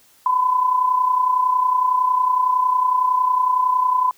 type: tone with amplitude modulation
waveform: sine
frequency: 1008 Hz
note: B5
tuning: 35 cents sharp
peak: -12 dBFS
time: 0.26-4.11 s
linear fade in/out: 2 ms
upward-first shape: sine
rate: 30.9 Hz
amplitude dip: 60%
effects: white hiss -54 dBFS RMS until 4.17 s